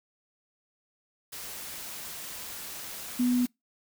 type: tone in noise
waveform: sine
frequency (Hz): 246.9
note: B3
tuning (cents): 0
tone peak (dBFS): -22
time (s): 3.19-3.46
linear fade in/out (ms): 10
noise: white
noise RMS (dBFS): -40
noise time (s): 1.32-3.47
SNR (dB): +15
effects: noise-tail reverb RT60 0.2 s tail -26 dB re dry